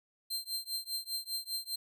sawtooth tone with tremolo, 4148 Hz, C8, 16 cents flat, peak -29 dBFS, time 0.3-1.76 s, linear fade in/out 10 ms, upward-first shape triangle, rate 5 Hz, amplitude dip 100%, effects none

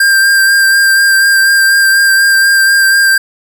square tone with vibrato, 1589 Hz, G6, 23 cents sharp, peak -6 dBFS, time 0-3.18 s, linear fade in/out 5 ms, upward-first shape sine, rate 4.1 Hz, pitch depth 18 cents each way, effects none

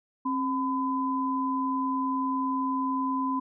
sine tone pair together, 267.2 / 1008.8 Hz, C4 / B5, +36 / +36 cents, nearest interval octave + major seventh, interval 2300 cents, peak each -28 dBFS, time 0.25-3.4 s, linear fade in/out 10 ms, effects none

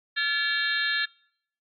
harmonic tone with a mistuned harmonic, 458.2 Hz, A#4, 30 cents flat, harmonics 3 / 4 / 5 / 6 / 7 / 8 / 9, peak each -36 / -25 / -37 / -37 / -36 / -32 / -33 dBFS, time 0.16-1.06 s, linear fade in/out 20 ms, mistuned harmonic 4, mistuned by -110 cents, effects noise-tail reverb RT60 0.7 s tail -25 dB re dry + AAC 32 kbps

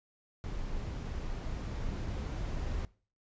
brown noise with level ramp, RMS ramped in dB -38 to -35 dBFS, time 0.44-2.85 s, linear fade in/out 0 ms, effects noise-tail reverb RT60 0.4 s tail -21 dB re dry + resampled to 16000 Hz

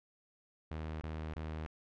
sawtooth tone bursts, 78.4 Hz, D#2, 14 cents sharp, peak -35 dBFS, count 3, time 0.71-1.662 s, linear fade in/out 0 ms, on 300 ms, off 26 ms, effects low-pass 3000 Hz 12 dB/octave

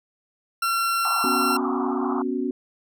40% pulse tone, 1363 Hz, F6, 43 cents flat, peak -20 dBFS, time 0.62-1.57 s, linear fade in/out 5 ms
white band-pass noise, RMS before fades -30 dBFS, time 1.05-2.22 s, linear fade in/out 0 ms, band 690 to 1300 Hz, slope 96 dB/octave
sine chord, B suspended second, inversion none, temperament equal, 246.9 / 277.2 / 370 Hz, B3 / C#4 / F#4, 0 / 0 / 0 cents, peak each -27 / -27 / -28 dBFS, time 1.24-2.51 s, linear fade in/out 2 ms
effects none

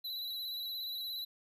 square tone with vibrato, 3970 Hz, B7, 8 cents sharp, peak -38 dBFS, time 0.04-1.25 s, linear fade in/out 10 ms, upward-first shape square, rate 17 Hz, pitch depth 30 cents each way, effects none

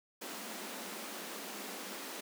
pink high-pass noise, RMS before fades -44 dBFS, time 0.21-2.21 s, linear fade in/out 10 ms, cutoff 190 Hz, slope 96 dB/octave, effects none

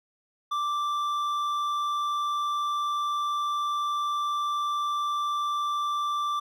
triangle tone with hard clipping, 1174.7 Hz, D6, in tune, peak -27 dBFS, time 0.51-6.4 s, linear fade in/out 10 ms, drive 10 dB, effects none

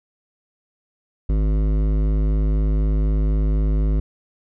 triangle tone with hard clipping, 52 Hz, G#1, 3 cents sharp, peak -18 dBFS, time 1.29-4 s, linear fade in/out 5 ms, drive 18 dB, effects none

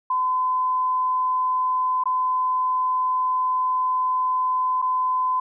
sine tone with dropouts, 1018 Hz, C6, 48 cents flat, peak -19 dBFS, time 0.1-5.4 s, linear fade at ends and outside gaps 5 ms, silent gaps 2.038-2.056 / 4.818-4.823 s, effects none

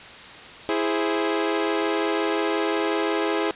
sawtooth chord, E augmented, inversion none, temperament equal, 329.6 / 415.3 / 523.3 Hz, E4 / G#4 / B#4, 0 / 0 / 0 cents, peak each -21 / -21 / -26 dBFS, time 0.69-3.51 s, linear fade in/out 0 ms, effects white hiss -41 dBFS RMS until 3.55 s + resampled to 8000 Hz

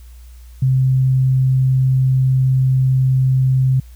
sine tone, 130.81 Hz, C3, in tune, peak -11 dBFS, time 0.62-3.8 s, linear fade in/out 5 ms, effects added 60 Hz sine -36 dBFS peak until 3.95 s + white hiss -53 dBFS RMS until 3.95 s

